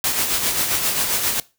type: noise with tremolo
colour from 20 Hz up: white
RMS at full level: -19 dBFS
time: 0.04-1.4 s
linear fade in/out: 2 ms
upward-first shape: sine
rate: 7.5 Hz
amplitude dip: 45%
effects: noise-tail reverb RT60 0.3 s tail -21 dB re dry